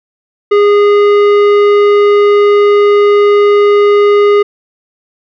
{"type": "tone with tanh clipping", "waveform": "sine", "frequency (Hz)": 410.6, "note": "G#4", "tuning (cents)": -20, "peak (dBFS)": -6, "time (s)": [0.51, 4.43], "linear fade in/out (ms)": 10, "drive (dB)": 13, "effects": []}